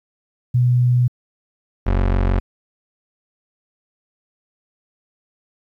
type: tone pair in turn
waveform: sine / 30% pulse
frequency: 123.47 / 46.25 Hz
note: B2 / F#1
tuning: 0 / 0 cents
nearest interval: octave + perfect fourth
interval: 1700 cents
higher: first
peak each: -12 dBFS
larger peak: neither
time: 0.54-1.08 / 1.86-2.4 s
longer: neither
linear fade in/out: 10 ms
effects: low-pass 2000 Hz 12 dB/octave + 9-bit